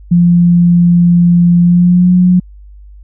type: tone with pitch glide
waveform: sine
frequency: 173.6 to 180.55 Hz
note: F3 to F#3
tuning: -10 to -42 cents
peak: -4 dBFS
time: 0.11-2.4 s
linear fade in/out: 10 ms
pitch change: +68 cents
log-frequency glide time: 1.61-2.13 s
effects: added 50 Hz sine -32 dBFS peak until 3.03 s